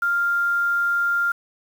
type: tone with quantisation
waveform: sine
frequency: 1396.9 Hz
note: F6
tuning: in tune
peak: -18 dBFS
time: 0.02-1.32 s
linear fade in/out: 5 ms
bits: 7
effects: none